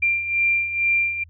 sine beating tone pair, 2375 / 2377.2 Hz, D7 / D7, +19 / +20 cents, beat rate 2.2 Hz, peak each -25 / -19 dBFS, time 0.02-1.24 s, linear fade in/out 10 ms, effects added 83 Hz sine -45 dBFS peak until 1.29 s

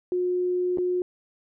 sine tone with dropouts, 360.4 Hz, F#4, 45 cents flat, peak -22 dBFS, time 0.12-1.02 s, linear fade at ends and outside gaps 1 ms, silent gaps 0.774-0.784 s, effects none

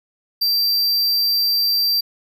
square tone, 4699 Hz, D8, in tune, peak -16 dBFS, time 0.41-2.01 s, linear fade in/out 10 ms, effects none

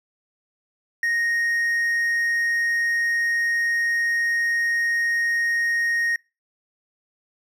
triangle tone, 1864.7 Hz, A#6, in tune, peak -18 dBFS, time 1.03-6.16 s, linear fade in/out 2 ms, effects noise-tail reverb RT60 0.3 s tail -26 dB re dry

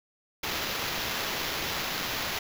blue noise with sample-and-hold, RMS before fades -32 dBFS, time 0.43-2.39 s, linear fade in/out 5 ms, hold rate 8820 Hz, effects none

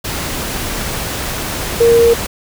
sine tone in noise, 466.2 Hz, A#4, in tune, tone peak -6 dBFS, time 1.8-2.14 s, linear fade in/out 10 ms, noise pink, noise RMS -21 dBFS, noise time 0.04-2.27 s, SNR +12 dB, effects none

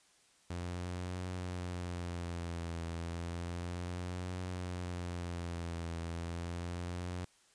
sawtooth tone with vibrato, 87.31 Hz, F2, in tune, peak -34 dBFS, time 0.5-7.25 s, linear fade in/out 5 ms, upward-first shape triangle, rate 0.32 Hz, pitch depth 78 cents each way, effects white hiss -67 dBFS RMS until 7.54 s + resampled to 22050 Hz

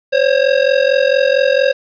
square ring-modulated tone, 540 Hz, C#5, 45 cents flat, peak -8 dBFS, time 0.12-1.73 s, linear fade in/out 20 ms, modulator 22.2 Hz, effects resampled to 11025 Hz + 7-bit

